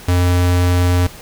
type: tone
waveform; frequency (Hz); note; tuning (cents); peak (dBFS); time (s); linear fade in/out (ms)
square; 89; F2; +33; -12; 0.08-1.07; 5
effects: pink hiss -37 dBFS RMS until 1.21 s